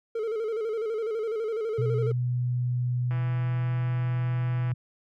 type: tone with vibrato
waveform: triangle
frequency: 442.7 Hz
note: A4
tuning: 11 cents sharp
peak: -25 dBFS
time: 0.15-2.12 s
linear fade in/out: 5 ms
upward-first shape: square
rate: 12 Hz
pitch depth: 64 cents each way
type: tone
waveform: sine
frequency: 123.47 Hz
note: B2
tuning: in tune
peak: -24 dBFS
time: 1.78-4.74 s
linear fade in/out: 10 ms
type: click train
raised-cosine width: 0.5 ms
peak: -27 dBFS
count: 266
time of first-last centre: 3.11-4.716 s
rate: 165 Hz
effects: none